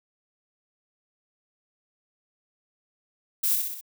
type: noise with echo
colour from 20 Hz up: violet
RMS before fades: -24 dBFS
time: 3.43-3.56 s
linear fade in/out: 10 ms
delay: 63 ms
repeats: 4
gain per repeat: -4 dB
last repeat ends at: 3.812 s
effects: none